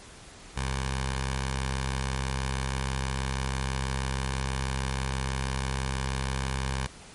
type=tone with notch filter; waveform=10% pulse; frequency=66.2 Hz; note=C2; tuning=21 cents sharp; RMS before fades=-30 dBFS; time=0.56-6.87 s; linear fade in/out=10 ms; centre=300 Hz; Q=0.52; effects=pink hiss -48 dBFS RMS until 7.14 s + MP3 48 kbps